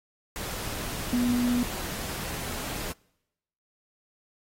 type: tone in noise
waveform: sine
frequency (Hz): 243.9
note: B3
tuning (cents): -21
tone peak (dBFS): -22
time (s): 1.13-1.63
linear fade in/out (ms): 0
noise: pink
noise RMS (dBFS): -35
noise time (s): 0.36-2.92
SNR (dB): +10
effects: noise-tail reverb RT60 0.9 s tail -26 dB re dry + AAC 48 kbps